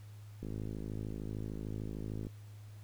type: click train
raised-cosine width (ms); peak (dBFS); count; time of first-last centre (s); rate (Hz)
3; -28; 99; 0.43-2.269; 53.3
effects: added 104 Hz sine -48 dBFS peak until 2.83 s + pink hiss -64 dBFS RMS until 2.83 s